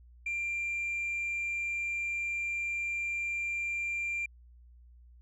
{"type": "tone", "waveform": "sine", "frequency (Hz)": 2377, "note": "D7", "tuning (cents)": 20, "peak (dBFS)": -29, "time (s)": [0.26, 4.26], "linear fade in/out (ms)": 5, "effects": ["tanh soft clip ceiling -29 dBFS", "added 60 Hz sine -53 dBFS peak until 5.21 s"]}